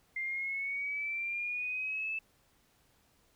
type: exponential sweep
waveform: sine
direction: up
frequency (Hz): 2093 to 2635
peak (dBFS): -33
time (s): 0.16-2.19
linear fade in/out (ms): 5
effects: pink hiss -69 dBFS RMS until 3.35 s